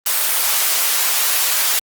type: high-pass noise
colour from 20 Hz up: white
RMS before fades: -17 dBFS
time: 0.06-1.79 s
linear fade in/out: 2 ms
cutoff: 690 Hz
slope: 12 dB/octave
effects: Opus 24 kbps